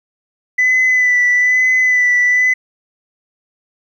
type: tone with vibrato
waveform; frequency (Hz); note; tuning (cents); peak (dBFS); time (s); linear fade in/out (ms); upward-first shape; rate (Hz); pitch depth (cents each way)
sine; 1997; B6; +19; -8; 0.58-2.54; 10; sine; 1.1; 25
effects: tanh soft clip ceiling -7 dBFS + 8-bit